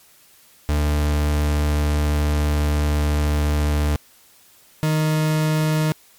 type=tone pair in turn; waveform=40% pulse; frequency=74.2 / 155.28 Hz; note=D2 / D#3; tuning=+18 / -3 cents; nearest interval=octave + minor second; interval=1279 cents; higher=second; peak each=-16 dBFS; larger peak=neither; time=0.69-3.96 / 4.83-5.92 s; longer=first; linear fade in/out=0 ms; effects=white hiss -52 dBFS RMS until 6.18 s + MP3 96 kbps